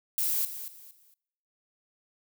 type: noise with echo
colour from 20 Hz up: violet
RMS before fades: -28 dBFS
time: 0.18-0.45 s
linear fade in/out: 0 ms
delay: 230 ms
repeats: 3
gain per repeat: -11 dB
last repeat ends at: 1.14 s
effects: noise-tail reverb RT60 0.9 s tail -26 dB re dry